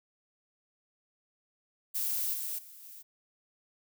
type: noise with level steps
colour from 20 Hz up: violet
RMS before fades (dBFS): -32 / -36 / -51 / -49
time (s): 1.94-3.03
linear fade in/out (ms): 20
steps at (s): 2.33 / 2.58 / 2.83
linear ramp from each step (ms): 10
effects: none